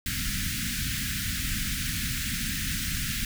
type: band-stop noise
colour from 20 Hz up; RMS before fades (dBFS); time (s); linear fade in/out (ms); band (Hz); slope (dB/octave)
pink; -30; 0.06-3.25; 2; 260 to 1500; 48
effects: none